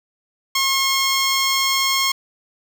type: tone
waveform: 10% pulse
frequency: 1079 Hz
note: C#6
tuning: 47 cents flat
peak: -8 dBFS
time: 0.55-2.12 s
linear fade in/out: 5 ms
effects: none